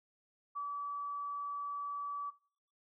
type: tone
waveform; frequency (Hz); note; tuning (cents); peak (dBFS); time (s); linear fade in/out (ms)
sine; 1149; D6; -38; -36; 0.55-2.31; 20
effects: noise-tail reverb RT60 0.6 s tail -24 dB re dry